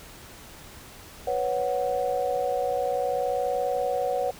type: chord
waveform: sine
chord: B suspended second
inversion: none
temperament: equal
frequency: 493.9 / 554.4 / 740 Hz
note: B4 / C#5 / F#5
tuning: 0 / 0 / 0 cents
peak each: -28 dBFS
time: 1.27-4.31 s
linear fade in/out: 5 ms
effects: pink hiss -46 dBFS RMS until 4.39 s